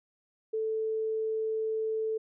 sine tone, 440 Hz, A4, in tune, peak -28 dBFS, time 0.53-2.18 s, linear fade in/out 10 ms, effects none

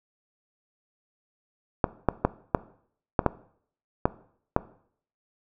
clicks, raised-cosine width 1 ms, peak -5 dBFS, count 8, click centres 1.842 / 2.087 / 2.25 / 2.548 / 3.192 / 3.263 / 4.055 / 4.564 s, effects noise-tail reverb RT60 0.6 s tail -18 dB re dry

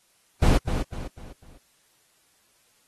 brown noise with echo, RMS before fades -17 dBFS, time 0.42-0.58 s, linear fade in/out 10 ms, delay 250 ms, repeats 4, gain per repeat -8 dB, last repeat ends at 1.58 s, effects white hiss -64 dBFS RMS until 2.87 s + AAC 32 kbps

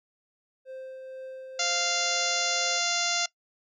triangle tone with tremolo, 523.3 Hz, C5, in tune, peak -35 dBFS, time 0.65-2.81 s, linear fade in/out 50 ms, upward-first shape triangle, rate 2.1 Hz, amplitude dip 30%
harmonic tone, 696 Hz, F5, 6 cents flat, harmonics 1 / 2 / 3 / 4 / 5 / 6 / 7 / 8 / 9 / 10, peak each -34 / -34 / -34 / -34 / -34 / -34 / -34 / -34 / -34 / -34 dBFS, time 1.59-3.26 s, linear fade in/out 5 ms
effects noise-tail reverb RT60 0.1 s tail -21 dB re dry

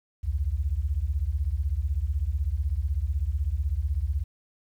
sine beating tone pair, 63.6 / 79.6 Hz, C2 / D#2, -48 / +40 cents, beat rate 16 Hz, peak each -27 / -27 dBFS, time 0.23-4.24 s, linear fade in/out 20 ms, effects 10-bit

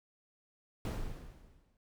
brown noise with exponential decay, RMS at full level -32 dBFS, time 0.85-1.77 s, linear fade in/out 1 ms, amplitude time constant 200 ms, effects none

